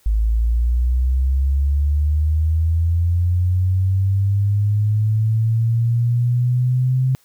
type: linear sweep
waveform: sine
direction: up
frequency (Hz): 52.6 to 130.81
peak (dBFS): -14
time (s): 0.06-7.15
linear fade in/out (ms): 0
effects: white hiss -57 dBFS RMS until 7.24 s